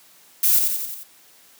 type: noise with echo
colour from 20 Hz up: violet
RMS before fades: -17 dBFS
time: 0.43-0.59 s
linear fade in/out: 5 ms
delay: 89 ms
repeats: 5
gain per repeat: -4 dB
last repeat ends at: 1.035 s
effects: white hiss -52 dBFS RMS until 1.59 s + high-pass 150 Hz 12 dB/octave